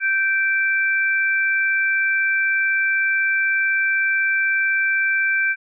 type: tone pair together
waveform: sine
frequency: 1561 / 2339 Hz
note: G6 / D7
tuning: -8 / -8 cents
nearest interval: perfect fifth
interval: 700 cents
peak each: -18 / -21 dBFS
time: 0-5.56 s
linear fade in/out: 50 ms
effects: none